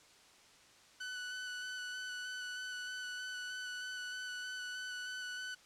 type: tone with vibrato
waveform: sawtooth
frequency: 1493 Hz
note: F#6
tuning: 15 cents sharp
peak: -37 dBFS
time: 1-5.55 s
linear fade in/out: 10 ms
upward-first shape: square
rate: 3.2 Hz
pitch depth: 10 cents each way
effects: white hiss -62 dBFS RMS until 5.65 s + low-pass 7000 Hz 12 dB/octave